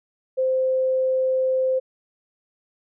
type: tone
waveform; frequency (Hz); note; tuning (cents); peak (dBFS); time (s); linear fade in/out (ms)
sine; 520; C5; -11; -18; 0.37-1.8; 20
effects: none